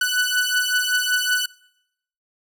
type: beating tone pair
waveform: sawtooth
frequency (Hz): 1486 / 1491.3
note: F#6 / F#6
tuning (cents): +7 / +13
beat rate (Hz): 5.3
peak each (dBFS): -18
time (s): 0.01-1.46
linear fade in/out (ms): 5
effects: noise-tail reverb RT60 0.8 s tail -23 dB re dry